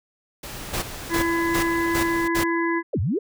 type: noise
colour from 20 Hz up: pink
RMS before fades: -35 dBFS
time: 0.43-2.28 s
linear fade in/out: 5 ms
type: noise bursts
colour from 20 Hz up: pink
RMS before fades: -26 dBFS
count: 5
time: 0.73-2.44 s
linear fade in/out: 10 ms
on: 94 ms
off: 310 ms
type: harmonic tone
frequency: 335.6 Hz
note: E4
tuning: 31 cents sharp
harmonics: 1 / 3 / 5 / 6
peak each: -22 / -27 / -29 / -30 dBFS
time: 1.09-2.83 s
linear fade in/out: 50 ms
type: exponential two-way sweep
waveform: sine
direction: down then up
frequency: 698.5 to 80.7 to 474.2 Hz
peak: -20 dBFS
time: 2.93-3.19 s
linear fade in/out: 10 ms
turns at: 3 s
effects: none